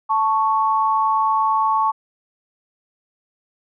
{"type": "tone pair together", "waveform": "sine", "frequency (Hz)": [880, 1108.7], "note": ["A5", "C#6"], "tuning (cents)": [0, 0], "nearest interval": "major third", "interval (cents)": 400, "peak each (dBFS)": [-18, -18], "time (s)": [0.09, 1.92], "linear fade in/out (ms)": 20, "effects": []}